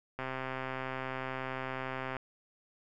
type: click train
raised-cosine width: 0.5 ms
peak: -22 dBFS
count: 260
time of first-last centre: 0.19-2.167 s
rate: 131 Hz
effects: none